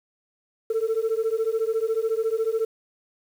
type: beating tone pair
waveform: sine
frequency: 440 / 454 Hz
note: A4 / A#4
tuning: 0 / -46 cents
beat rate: 14 Hz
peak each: -23 dBFS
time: 0.7-2.65 s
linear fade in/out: 5 ms
effects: tanh soft clip ceiling -18 dBFS + 8-bit